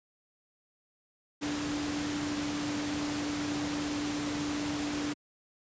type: tone in noise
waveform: sine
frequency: 293.7 Hz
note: D4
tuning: in tune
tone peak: -32 dBFS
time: 1.41-5.14 s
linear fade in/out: 20 ms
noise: pink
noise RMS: -36 dBFS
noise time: 1.41-5.14 s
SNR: +1 dB
effects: high-pass 100 Hz 12 dB/octave + resampled to 16000 Hz